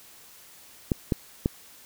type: clicks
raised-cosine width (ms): 3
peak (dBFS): -9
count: 3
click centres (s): 0.918 / 1.122 / 1.459
effects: white hiss -51 dBFS RMS until 1.85 s